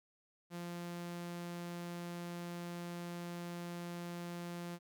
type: tone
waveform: sawtooth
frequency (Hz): 173.4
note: F3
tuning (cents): -12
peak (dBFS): -38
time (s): 0.5-4.79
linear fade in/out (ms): 50
effects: none